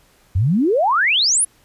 sine exponential sweep, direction up, 83 to 11175 Hz, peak -13 dBFS, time 0.35-1.45 s, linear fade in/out 10 ms, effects pink hiss -55 dBFS RMS until 1.64 s + resampled to 32000 Hz

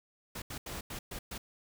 pink noise bursts at uneven times, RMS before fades -41 dBFS, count 6, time 0.35-0.42 / 0.5-0.58 / 0.66-0.81 / 0.9-0.99 / 1.11-1.19 / 1.31-1.38 s, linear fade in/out 5 ms, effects none

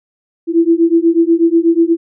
sine beating tone pair, 329.6 / 337.8 Hz, E4 / E4, 0 / +42 cents, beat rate 8.2 Hz, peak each -11 dBFS, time 0.47-1.97 s, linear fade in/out 50 ms, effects none

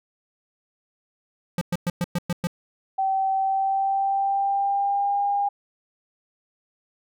square tone bursts, 174.61 Hz, F3, in tune, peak -22 dBFS, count 7, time 1.58-2.471 s, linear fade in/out 2 ms, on 33 ms, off 110 ms
sine tone with pitch glide, 771 to 807 Hz, G5 to G#5, -29 to -50 cents, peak -20 dBFS, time 2.98-5.49 s, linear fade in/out 10 ms, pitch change +79 cents, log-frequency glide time 3.36-5.22 s
effects none

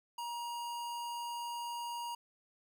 square tone, 948 Hz, A#5, 29 cents sharp, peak -39 dBFS, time 0.18-2.15 s, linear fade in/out 5 ms, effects none

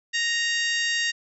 harmonic tone, 932.3 Hz, A#5, in tune, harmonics 2 / 3 / 4 / 5 / 6 / 7 / 8, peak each -25 / -29 / -31 / -33 / -35 / -36 / -37 dBFS, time 0.13-1.12 s, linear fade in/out 20 ms, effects none

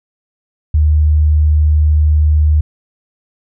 sine tone, 76.1 Hz, D#2, 38 cents flat, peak -7 dBFS, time 0.74-2.61 s, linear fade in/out 5 ms, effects none

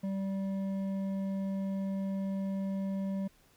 sine tone with hard clipping, 194.1 Hz, G3, 17 cents flat, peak -33 dBFS, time 0.03-3.28 s, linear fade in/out 10 ms, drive 7 dB, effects pink hiss -65 dBFS RMS until 3.56 s

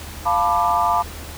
sine chord, B half-diminished seventh, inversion second, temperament equal with one note detuned, 698.5 / 880 / 987.8 / 1185.6 Hz, F5 / A5 / B5 / D6, 0 / 0 / 0 / +16 cents, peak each -21 dBFS, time 0.25-1.03 s, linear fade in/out 20 ms, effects added 76 Hz sine -36 dBFS peak until 1.37 s + pink hiss -36 dBFS RMS until 1.37 s

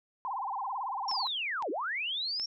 sine tone with vibrato, 906 Hz, A#5, 50 cents flat, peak -32 dBFS, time 0.25-1.27 s, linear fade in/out 0 ms, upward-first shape sine, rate 18 Hz, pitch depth 280 cents each way
sine linear two-way sweep, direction down then up, 5588 to 277.2 to 5588 Hz, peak -31 dBFS, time 1.08-2.46 s, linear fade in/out 5 ms, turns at 1.7 s
clicks, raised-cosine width 0.2 ms, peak -27 dBFS, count 3, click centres 1.114 / 1.624 / 2.398 s
effects none

